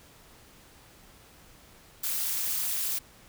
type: noise with amplitude modulation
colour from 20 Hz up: blue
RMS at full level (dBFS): -26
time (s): 2.03-2.99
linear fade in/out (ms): 10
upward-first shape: sine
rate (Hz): 235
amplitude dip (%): 95
effects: pink hiss -55 dBFS RMS until 3.28 s